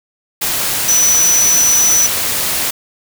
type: tone in noise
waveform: sine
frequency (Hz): 5950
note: F#8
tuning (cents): +9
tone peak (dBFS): -9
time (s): 0.88-2.07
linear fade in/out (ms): 10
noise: white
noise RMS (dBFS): -17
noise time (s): 0.41-2.71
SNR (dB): +5
effects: none